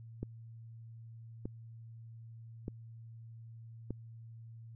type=click train; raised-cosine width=3 ms; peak=-25 dBFS; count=4; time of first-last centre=0.23-3.906 s; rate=0.816 Hz; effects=added 114 Hz sine -48 dBFS peak until 4.75 s